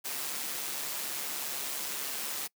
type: noise with amplitude modulation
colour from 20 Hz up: white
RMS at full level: -34 dBFS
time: 0.04-2.48 s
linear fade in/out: 20 ms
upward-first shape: sine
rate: 141 Hz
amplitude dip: 40%
effects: noise-tail reverb RT60 0.1 s tail -24 dB re dry + high-pass 200 Hz 12 dB/octave